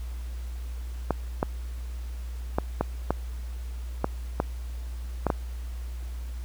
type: clicks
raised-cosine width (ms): 1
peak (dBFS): -9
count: 9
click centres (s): 1.107 / 1.429 / 2.585 / 2.81 / 3.106 / 4.044 / 4.401 / 5.267 / 5.302
effects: added 60 Hz sine -32 dBFS peak until 6.44 s + pink hiss -52 dBFS RMS until 6.44 s